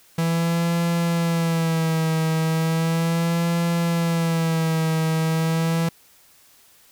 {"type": "tone with vibrato", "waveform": "45% pulse", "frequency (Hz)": 164.81, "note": "E3", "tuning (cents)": 0, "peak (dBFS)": -19, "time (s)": [0.18, 5.89], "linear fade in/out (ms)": 5, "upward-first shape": "sine", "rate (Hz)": 0.36, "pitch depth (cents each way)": 50, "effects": ["white hiss -54 dBFS RMS until 6.91 s"]}